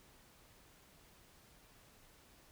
silence, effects pink hiss -64 dBFS RMS until 2.51 s

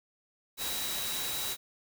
sine tone in noise, 3882 Hz, B7, 31 cents flat, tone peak -38 dBFS, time 0.57-1.57 s, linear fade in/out 50 ms, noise white, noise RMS -35 dBFS, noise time 0.57-1.57 s, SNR -6 dB, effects none

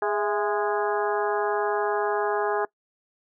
harmonic tone with a mistuned harmonic, 206.9 Hz, G#3, 6 cents flat, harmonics 2 / 3 / 4 / 5 / 6 / 7 / 8, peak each -26 / -31 / -28 / -33 / -34 / -37 / -34 dBFS, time 0.02-2.65 s, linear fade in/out 2 ms, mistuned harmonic 3, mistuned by +92 cents, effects noise-tail reverb RT60 0.1 s tail -22 dB re dry

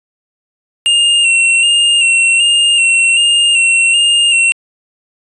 square tone with vibrato, 2771 Hz, F7, 14 cents flat, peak -8 dBFS, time 0.86-4.52 s, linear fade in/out 0 ms, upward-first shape square, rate 1.3 Hz, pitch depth 32 cents each way, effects resampled to 22050 Hz

